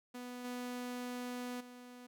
sawtooth tone with level steps, 246.9 Hz, B3, in tune, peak -40 / -36 / -47 dBFS, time 0.14-2.07 s, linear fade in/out 10 ms, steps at 0.44 / 1.6 s, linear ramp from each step 10 ms, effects none

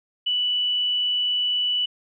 sine tone, 2964 Hz, F#7, 2 cents sharp, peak -20 dBFS, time 0.26-1.86 s, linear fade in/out 10 ms, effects none

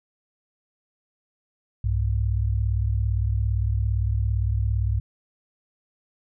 sine tone pair together, 64.41 / 102 Hz, C2 / G#2, -27 / -31 cents, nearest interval minor sixth, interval 796 cents, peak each -23 dBFS, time 1.84-5 s, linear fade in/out 5 ms, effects none

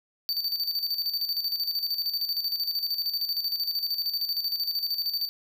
square tone with tremolo, 4583 Hz, D8, 43 cents flat, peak -25 dBFS, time 0.29-5.29 s, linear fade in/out 0 ms, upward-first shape square, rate 13 Hz, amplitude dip 60%, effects none

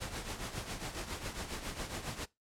pink noise with tremolo, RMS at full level -38 dBFS, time 0-2.26 s, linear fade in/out 20 ms, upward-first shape triangle, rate 7.3 Hz, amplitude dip 70%, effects noise-tail reverb RT60 0.2 s tail -21 dB re dry + low-pass 10000 Hz 12 dB/octave

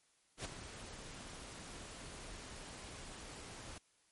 pink noise with ADSR envelope, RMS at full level -41 dBFS, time 0.37-3.78 s, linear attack 79 ms, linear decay 12 ms, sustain -9 dB, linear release 3 ms, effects white hiss -73 dBFS RMS until 4.11 s + MP3 48 kbps

